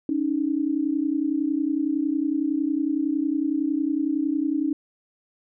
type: tone pair together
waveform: sine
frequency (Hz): 280.2 / 311.1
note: C#4 / D#4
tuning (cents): +19 / 0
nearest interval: major second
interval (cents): 181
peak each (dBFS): -24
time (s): 0.09-4.73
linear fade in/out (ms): 2
effects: none